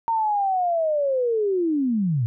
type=linear sweep; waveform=sine; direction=down; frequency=924 to 107.5 Hz; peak=-19 dBFS; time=0.08-2.26 s; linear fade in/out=0 ms; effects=none